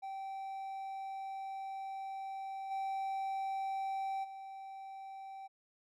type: tone with level steps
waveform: triangle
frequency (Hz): 776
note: G5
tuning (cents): -18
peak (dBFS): -38 / -33 / -43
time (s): 0.02-5.48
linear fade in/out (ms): 20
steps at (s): 2.7 / 4.23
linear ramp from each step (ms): 20
effects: none